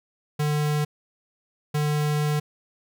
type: tone bursts at uneven times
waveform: square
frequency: 149.4 Hz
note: D3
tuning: 30 cents sharp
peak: -22 dBFS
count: 2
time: 0.39-0.85 / 1.74-2.4 s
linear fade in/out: 10 ms
effects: none